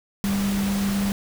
sine tone in noise, 199 Hz, G3, 26 cents sharp, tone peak -21 dBFS, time 0.24-1.12 s, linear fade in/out 0 ms, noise pink, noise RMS -31 dBFS, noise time 0.24-1.12 s, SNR +7 dB, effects none

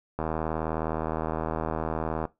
click train, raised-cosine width 1 ms, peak -15 dBFS, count 165, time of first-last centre 0.19-2.253 s, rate 79.5 Hz, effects noise-tail reverb RT60 0.2 s tail -19 dB re dry

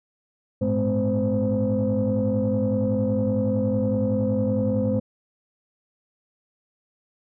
sine tone cluster, 103.3 / 114.1 / 210.8 / 255.8 / 517 Hz, G#2 / A#2 / G#3 / C4 / C5, -9 / -37 / +26 / -39 / -21 cents, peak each -26 / -31 / -23 / -26 / -24 dBFS, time 0.61-5 s, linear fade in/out 10 ms, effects tanh soft clip ceiling -14 dBFS

